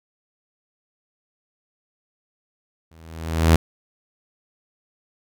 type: tone with exponential growth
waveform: sawtooth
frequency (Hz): 81.2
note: E2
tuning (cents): -26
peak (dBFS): -6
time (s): 2.91-3.56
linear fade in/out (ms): 5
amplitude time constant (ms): 140
effects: none